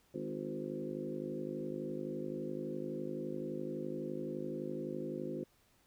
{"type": "harmonic tone with a mistuned harmonic", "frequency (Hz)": 51.8, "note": "G#1", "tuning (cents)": -4, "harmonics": [3, 4, 5, 6, 7, 8, 9, 10], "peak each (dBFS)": [-47, -46, -44, -47, -42, -51, -54, -46], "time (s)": [0.14, 5.44], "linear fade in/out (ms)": 5, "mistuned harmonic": 7, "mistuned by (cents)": -18, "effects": ["pink hiss -70 dBFS RMS until 5.86 s"]}